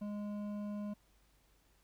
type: tone with hard clipping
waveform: sine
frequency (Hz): 206.8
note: G#3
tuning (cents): -7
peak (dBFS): -40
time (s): 0.01-0.94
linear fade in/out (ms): 10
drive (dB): 9
effects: added 50 Hz sine -70 dBFS peak until 1.83 s + pink hiss -72 dBFS RMS until 1.83 s

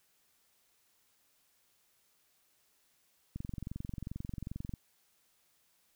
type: click train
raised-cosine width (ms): 5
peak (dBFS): -27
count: 32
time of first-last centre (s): 3.36-4.738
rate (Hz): 22.5
effects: white hiss -72 dBFS RMS until 5.95 s

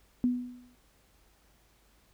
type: tone with exponential decay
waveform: sine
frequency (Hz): 246.9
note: B3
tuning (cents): 0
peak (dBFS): -21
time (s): 0.24-0.75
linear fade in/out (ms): 0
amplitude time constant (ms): 110
effects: added 50 Hz sine -66 dBFS peak until 2.13 s + pink hiss -66 dBFS RMS until 2.13 s

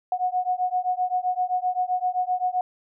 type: beating tone pair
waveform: sine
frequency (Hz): 727 / 734.7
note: F#5 / F#5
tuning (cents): -31 / -12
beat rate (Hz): 7.7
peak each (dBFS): -25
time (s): 0.12-2.61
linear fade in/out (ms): 2
effects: none

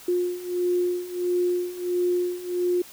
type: beating tone pair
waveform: sine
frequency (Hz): 355.2 / 356.7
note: F4 / F4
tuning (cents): +29 / +37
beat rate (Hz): 1.5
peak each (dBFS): -27 / -24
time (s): 0.08-2.82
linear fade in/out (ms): 5
effects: white hiss -46 dBFS RMS until 2.92 s

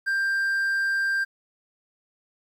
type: tone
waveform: triangle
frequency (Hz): 1585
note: G6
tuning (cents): +19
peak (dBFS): -20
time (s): 0.06-1.25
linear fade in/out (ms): 20
effects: 10-bit

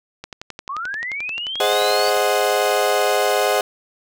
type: click train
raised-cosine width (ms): 0.2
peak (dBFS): -15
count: 23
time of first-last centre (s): 0.24-2.17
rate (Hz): 11.4
type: linear sweep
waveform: sine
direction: up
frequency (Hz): 1046.5 to 4600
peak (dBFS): -24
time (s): 0.69-2.1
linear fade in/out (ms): 5
type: chord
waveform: 35% pulse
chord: Ab dominant seventh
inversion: none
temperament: equal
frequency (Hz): 415.3 / 523.3 / 622.3 / 740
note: Ab4 / C5 / Eb5 / Gb5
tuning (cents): 0 / 0 / 0 / 0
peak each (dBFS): -20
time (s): 1.6-3.61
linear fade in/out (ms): 2
effects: none

